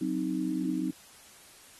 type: chord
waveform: sine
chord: C diminished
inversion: second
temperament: equal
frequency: 185 / 261.6 / 311.1 Hz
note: Gb3 / C4 / Eb4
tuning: 0 / 0 / 0 cents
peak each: -34 / -32 / -31 dBFS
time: 0.01-0.91 s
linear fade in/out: 5 ms
effects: white hiss -54 dBFS RMS until 1.79 s + AAC 32 kbps